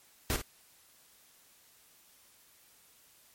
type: noise with echo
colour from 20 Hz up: pink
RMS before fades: -30 dBFS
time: 0.3-0.36 s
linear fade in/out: 0 ms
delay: 54 ms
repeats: 1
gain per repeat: -9 dB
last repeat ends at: 0.414 s
effects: white hiss -62 dBFS RMS until 3.34 s + MP3 64 kbps